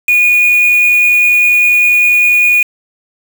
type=tone with quantisation; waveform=sine; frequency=2455 Hz; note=D#7; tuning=24 cents flat; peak=-6 dBFS; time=0.08-2.63 s; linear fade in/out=5 ms; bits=3; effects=none